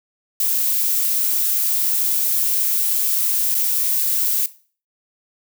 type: noise with dropouts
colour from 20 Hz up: violet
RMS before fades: -19 dBFS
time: 0.4-4.46 s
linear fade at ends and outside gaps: 1 ms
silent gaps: 3.545-3.55 s
effects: noise-tail reverb RT60 0.4 s tail -17 dB re dry